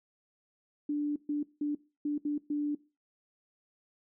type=tone bursts at uneven times; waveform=sine; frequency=293.7 Hz; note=D4; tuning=in tune; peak=-28 dBFS; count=6; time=0.89-1.16 / 1.29-1.43 / 1.61-1.75 / 2.05-2.18 / 2.25-2.38 / 2.5-2.75 s; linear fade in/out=5 ms; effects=noise-tail reverb RT60 0.3 s tail -20 dB re dry